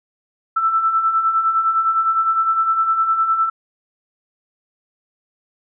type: beating tone pair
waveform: sine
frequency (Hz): 1318.5 / 1328.3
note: E6 / E6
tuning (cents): 0 / +13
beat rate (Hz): 9.8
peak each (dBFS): -23 / -15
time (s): 0.56-3.5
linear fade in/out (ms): 10
effects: none

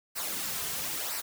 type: noise with flanger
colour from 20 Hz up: white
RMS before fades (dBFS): -34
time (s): 0.15-1.22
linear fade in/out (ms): 20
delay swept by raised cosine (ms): 0.29 to 3.59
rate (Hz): 1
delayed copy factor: -0.6
effects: none

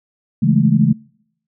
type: chord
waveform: sine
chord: A major seventh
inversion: first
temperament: equal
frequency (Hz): 138.59 / 164.81 / 207.7 / 220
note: C#3 / E3 / G#3 / A3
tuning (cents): 0 / 0 / 0 / 0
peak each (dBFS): -16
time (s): 0.42-0.93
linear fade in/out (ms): 10
effects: noise-tail reverb RT60 0.7 s tail -26 dB re dry

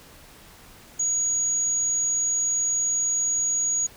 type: tone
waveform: sine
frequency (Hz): 6730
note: G#8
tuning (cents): +22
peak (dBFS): -21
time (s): 0.99-3.87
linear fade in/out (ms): 10
effects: pink hiss -49 dBFS RMS until 3.96 s

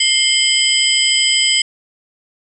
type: tone cluster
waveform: sine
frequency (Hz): 2112 / 3028 / 3161 / 5000 / 7940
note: C7 / F#7 / G7 / D#8 / B8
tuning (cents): +16 / +39 / +14 / +8 / +8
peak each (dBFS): -18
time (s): 0-1.62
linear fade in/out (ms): 5
effects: none

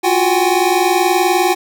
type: tone cluster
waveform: square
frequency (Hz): 347.5 / 367.8 / 755 / 814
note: F4 / F#4 / F#5 / G#5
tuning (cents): -9 / -10 / +35 / -35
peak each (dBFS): -18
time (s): 0.03-1.55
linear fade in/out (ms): 20
effects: none

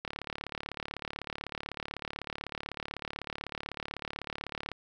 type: click train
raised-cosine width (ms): 0.3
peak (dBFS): -20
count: 169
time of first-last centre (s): 0.05-4.717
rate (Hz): 36
effects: none

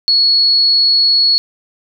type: tone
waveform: sine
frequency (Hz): 4363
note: C#8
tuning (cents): -28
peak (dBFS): -8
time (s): 0.08-1.38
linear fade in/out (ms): 0
effects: none

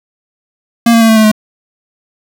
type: tone with pitch steps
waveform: square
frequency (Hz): 233.1 / 229.2 / 225.4 / 221.7 / 218 / 214.4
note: A#3 / A#3 / A3 / A3 / A3 / A3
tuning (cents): 0 / -29 / +42 / +13 / -16 / -45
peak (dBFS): -5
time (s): 0.86-1.316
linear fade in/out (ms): 5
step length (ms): 76
effects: 7-bit

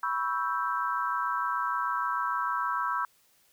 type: chord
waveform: sine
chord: C# half-diminished seventh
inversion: third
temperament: equal with one note detuned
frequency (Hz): 982.1 / 1108.7 / 1318.5 / 1568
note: B5 / C#6 / E6 / G6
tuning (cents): -10 / 0 / 0 / 0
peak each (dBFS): -32 / -33 / -31 / -35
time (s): 0.03-3.05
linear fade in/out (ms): 2
effects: white hiss -65 dBFS RMS until 3.52 s

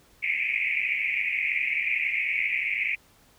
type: band-pass noise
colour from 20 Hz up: pink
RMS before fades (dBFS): -27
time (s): 0.22-2.96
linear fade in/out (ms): 20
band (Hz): 2100 to 2500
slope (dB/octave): 96
effects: pink hiss -59 dBFS RMS until 3.38 s

